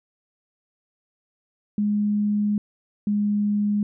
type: tone pair in turn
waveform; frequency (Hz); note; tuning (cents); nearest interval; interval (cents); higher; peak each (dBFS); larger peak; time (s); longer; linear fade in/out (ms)
sine; 207.7 / 206.7; G#3 / G#3; 0 / -8; unison; 8; first; -19; neither; 1.78-2.58 / 3.07-3.83; first; 2
effects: none